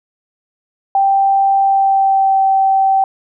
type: tone with pitch glide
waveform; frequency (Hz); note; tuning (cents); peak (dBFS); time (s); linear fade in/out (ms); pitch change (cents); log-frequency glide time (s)
sine; 784 to 774.1; G5 to G5; 0 to -22; -9; 0.95-3.04; 2; -22; 1.61-2.41
effects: none